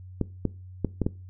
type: clicks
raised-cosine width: 3 ms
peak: -11 dBFS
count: 5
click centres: 0.213 / 0.453 / 0.847 / 1.017 / 1.065 s
effects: noise-tail reverb RT60 0.3 s tail -20 dB re dry + added 92 Hz sine -41 dBFS peak until 1.29 s